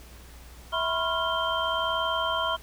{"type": "tone cluster", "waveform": "sine", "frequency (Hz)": [654, 992, 1073, 1390, 3142], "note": ["E5", "B5", "C6", "F6", "G7"], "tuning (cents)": [-14, 7, 43, -9, 3], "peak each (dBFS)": -31, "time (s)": [0.72, 2.57], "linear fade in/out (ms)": 20, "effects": ["added 60 Hz sine -46 dBFS peak until 2.62 s", "pink hiss -51 dBFS RMS until 2.62 s"]}